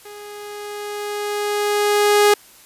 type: tone with level ramp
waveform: sawtooth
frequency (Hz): 413.8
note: G#4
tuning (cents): -6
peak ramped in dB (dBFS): -32 to -6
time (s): 0.05-2.34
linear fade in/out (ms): 5
effects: white hiss -47 dBFS RMS until 2.65 s + resampled to 32000 Hz